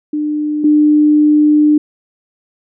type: tone pair in turn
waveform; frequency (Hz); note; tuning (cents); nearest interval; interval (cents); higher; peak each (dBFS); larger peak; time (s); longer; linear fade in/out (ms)
sine; 300 / 300; D4 / D4; +37 / +37; unison; 0; neither; -14 / -6; second; 0.13-0.64 / 0.64-1.78; second; 5
effects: none